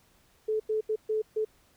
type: tone bursts at uneven times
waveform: sine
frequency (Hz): 433.5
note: A4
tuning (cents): -26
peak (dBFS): -25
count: 5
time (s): 0.48-0.6 / 0.69-0.81 / 0.89-0.96 / 1.09-1.22 / 1.36-1.45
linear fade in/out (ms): 10
effects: pink hiss -64 dBFS RMS until 1.76 s